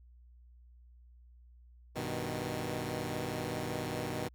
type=chord; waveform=10% pulse; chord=G augmented; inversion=none; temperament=equal; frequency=98 / 123.47 / 155.56 Hz; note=G2 / B2 / D#3; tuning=0 / 0 / 0 cents; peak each=-33 / -30 / -31 dBFS; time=1.95-4.29 s; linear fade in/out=20 ms; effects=added 60 Hz sine -55 dBFS peak until 4.34 s